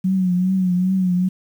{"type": "tone with vibrato", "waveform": "sine", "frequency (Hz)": 184.3, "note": "F#3", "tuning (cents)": -7, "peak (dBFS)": -15, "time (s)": [0.04, 1.29], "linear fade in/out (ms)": 10, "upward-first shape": "triangle", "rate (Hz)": 2.5, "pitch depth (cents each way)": 68, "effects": ["8-bit"]}